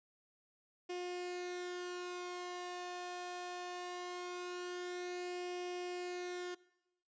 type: tone with flanger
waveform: sawtooth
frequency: 357.5 Hz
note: F4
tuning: 41 cents sharp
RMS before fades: -43 dBFS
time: 0.89-6.55 s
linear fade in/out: 10 ms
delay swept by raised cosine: 0.37 to 1.19 ms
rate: 0.21 Hz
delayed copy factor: +0.5
effects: noise-tail reverb RT60 0.9 s tail -21 dB re dry + resampled to 16000 Hz